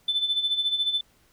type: tone with tremolo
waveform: sine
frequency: 3520 Hz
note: A7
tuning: in tune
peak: -19 dBFS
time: 0.08-1.01 s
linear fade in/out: 5 ms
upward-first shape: sine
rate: 14 Hz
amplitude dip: 70%
effects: tanh soft clip ceiling -16 dBFS + pink hiss -62 dBFS RMS until 1.32 s